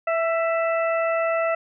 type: harmonic tone with a mistuned harmonic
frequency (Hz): 659.3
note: E5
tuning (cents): 0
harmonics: 1 / 2 / 3 / 4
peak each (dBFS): -21 / -27 / -31 / -33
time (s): 0.07-1.55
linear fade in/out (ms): 5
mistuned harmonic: 2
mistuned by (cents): +23
effects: none